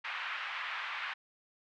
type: band-pass noise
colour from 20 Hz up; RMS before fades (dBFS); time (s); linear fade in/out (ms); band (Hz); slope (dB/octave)
pink; -39; 0.04-1.14; 10; 1100 to 2900; 24
effects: none